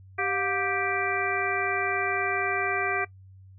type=harmonic tone with a mistuned harmonic; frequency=392 Hz; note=G4; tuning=in tune; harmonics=1 / 2 / 3 / 4 / 5 / 6; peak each=-32 / -32 / -32 / -32 / -32 / -32 dBFS; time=0.18-3.05 s; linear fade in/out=10 ms; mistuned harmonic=2; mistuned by=-150 cents; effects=noise-tail reverb RT60 0.1 s tail -20 dB re dry + added 95 Hz sine -47 dBFS peak until 3.58 s